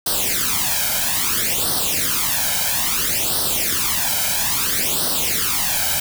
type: noise with flanger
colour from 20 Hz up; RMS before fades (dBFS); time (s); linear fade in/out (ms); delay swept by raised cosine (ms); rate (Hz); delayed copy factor
white; -20; 0.06-6; 5; 0.21 to 1.31; 0.6; +0.8
effects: none